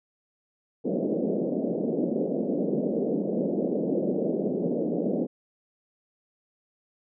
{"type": "band-pass noise", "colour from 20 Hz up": "pink", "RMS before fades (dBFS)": -27, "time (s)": [0.84, 5.27], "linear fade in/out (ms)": 20, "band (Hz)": [180, 580], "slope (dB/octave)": 48, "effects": []}